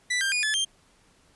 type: tone with pitch steps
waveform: sawtooth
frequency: 1979 / 1588 / 2451 / 1726 / 3172 Hz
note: B6 / G6 / D#7 / A6 / G7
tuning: +3 / +22 / -27 / -34 / +20 cents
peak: -20 dBFS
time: 0.1-0.65 s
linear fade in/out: 10 ms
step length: 110 ms
effects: pink hiss -61 dBFS RMS until 1.35 s + resampled to 24000 Hz